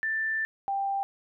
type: tone pair in turn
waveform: sine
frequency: 1772 / 789.3 Hz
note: A6 / G5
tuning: +12 / +12 cents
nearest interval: octave + major second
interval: 1400 cents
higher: first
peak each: -26 dBFS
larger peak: neither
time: 0.03-0.45 / 0.68-1.03 s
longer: first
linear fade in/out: 0 ms
effects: none